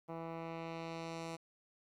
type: tone with low-pass filter sweep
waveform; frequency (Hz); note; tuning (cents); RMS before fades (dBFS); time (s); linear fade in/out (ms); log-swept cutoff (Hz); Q
10% pulse; 164.81; E3; 0; -44; 0.08-1.37; 20; 1200 to 8700; 0.92
effects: 12-bit

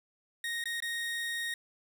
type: tone with dropouts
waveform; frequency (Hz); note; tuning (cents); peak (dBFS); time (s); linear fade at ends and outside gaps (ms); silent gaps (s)
30% pulse; 1864.7; A#6; 0; -30; 0.44-1.54; 2; 0.64-0.656 / 0.803-0.823
effects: none

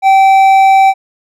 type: tone with hard clipping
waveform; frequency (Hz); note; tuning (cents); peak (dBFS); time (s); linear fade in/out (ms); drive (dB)
sine; 774; G5; -22; -5; 0.02-0.94; 50; 6
effects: none

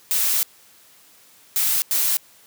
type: noise bursts at uneven times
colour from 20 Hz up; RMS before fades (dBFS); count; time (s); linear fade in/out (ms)
blue; -20; 3; 0.11-0.43 / 1.56-1.82 / 1.91-2.17; 0
effects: white hiss -52 dBFS RMS until 2.46 s + high-pass 100 Hz 12 dB/octave

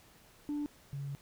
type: tone pair in turn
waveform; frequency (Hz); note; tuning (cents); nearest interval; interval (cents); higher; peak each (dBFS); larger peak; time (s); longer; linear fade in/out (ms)
sine; 293.7 / 139.94; D4 / C#3; 0 / +17; octave + minor second; 1283; first; -31 / -36; first; 0.49-0.66 / 0.93-1.15; second; 0
effects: tanh soft clip ceiling -31 dBFS + pink hiss -61 dBFS RMS until 1.21 s

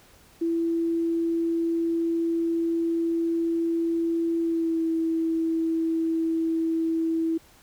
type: tone with pitch glide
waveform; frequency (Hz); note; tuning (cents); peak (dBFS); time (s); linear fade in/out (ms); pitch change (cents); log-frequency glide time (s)
sine; 333.2 to 326.5; E4 to E4; +19 to -17; -22; 0.41-7.38; 10; -36; 4.4-4.82
effects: pink hiss -55 dBFS RMS until 7.62 s

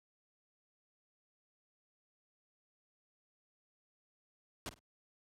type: noise with echo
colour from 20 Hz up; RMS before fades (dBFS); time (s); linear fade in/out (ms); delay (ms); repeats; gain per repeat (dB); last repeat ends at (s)
pink; -41; 4.66-4.69; 0; 50; 2; -14; 4.79
effects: high-pass 60 Hz 12 dB/octave + low-pass 11000 Hz 12 dB/octave

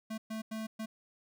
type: tone bursts at uneven times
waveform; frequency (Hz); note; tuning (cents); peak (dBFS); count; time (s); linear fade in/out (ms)
square; 220; A3; 0; -37; 4; 0.1-0.18 / 0.3-0.42 / 0.51-0.67 / 0.79-0.86; 10
effects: none

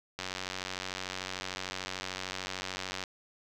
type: click train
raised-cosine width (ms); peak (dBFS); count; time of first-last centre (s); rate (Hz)
0.2; -18; 267; 0.19-3.038; 93.4
effects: none

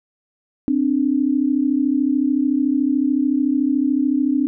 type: tone pair together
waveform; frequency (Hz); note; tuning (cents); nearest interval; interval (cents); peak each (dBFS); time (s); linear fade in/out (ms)
sine; 261.6 / 295.3; C4 / D4; 0 / +10; major second; 210; -18; 0.68-4.47; 0
effects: none

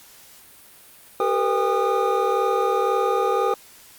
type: tone cluster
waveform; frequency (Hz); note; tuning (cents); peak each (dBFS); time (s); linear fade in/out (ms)
triangle; 389.5 / 453.5 / 495.4 / 805 / 1227; G4 / A#4 / B4 / G5 / D#6; -11 / -48 / +5 / +46 / -25; -23; 1.2-3.54; 2
effects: white hiss -48 dBFS RMS until 3.98 s + Opus 48 kbps

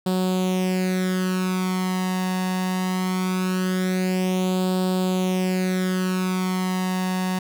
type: tone with flanger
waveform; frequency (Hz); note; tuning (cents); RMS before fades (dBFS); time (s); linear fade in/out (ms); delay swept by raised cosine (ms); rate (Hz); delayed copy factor
sawtooth; 185; F#3; 0; -23; 0.06-7.39; 5; 0.24 to 1.09; 0.21; +0.7
effects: none

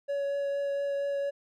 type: tone with vibrato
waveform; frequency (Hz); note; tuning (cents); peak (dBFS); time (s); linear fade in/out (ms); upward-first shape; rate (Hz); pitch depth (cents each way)
triangle; 562; C#5; +24; -26; 0.08-1.31; 20; triangle; 4.3; 11
effects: none

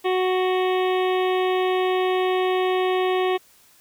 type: harmonic tone with a mistuned harmonic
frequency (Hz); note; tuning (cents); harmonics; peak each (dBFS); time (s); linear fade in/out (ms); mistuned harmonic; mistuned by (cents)
370; F#4; 0; 1 / 2 / 3 / 5 / 6 / 7 / 8 / 9 / 10; -20 / -26 / -30 / -34 / -36 / -37 / -38 / -39 / -40; 0.04-3.38; 20; 9; -27
effects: white hiss -55 dBFS RMS until 3.8 s

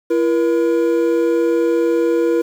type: tone pair together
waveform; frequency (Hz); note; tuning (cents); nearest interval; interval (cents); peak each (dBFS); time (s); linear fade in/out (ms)
triangle; 337.2 / 476.9; E4 / A#4; +39 / +39; tritone; 600; -14; 0.1-2.42; 10
effects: 7-bit

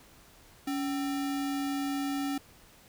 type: tone with sample-and-hold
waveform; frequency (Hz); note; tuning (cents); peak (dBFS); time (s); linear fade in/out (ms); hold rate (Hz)
sine; 280.3; C#4; +19; -29; 0.67-2.38; 5; 1050
effects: pink hiss -57 dBFS RMS until 2.88 s

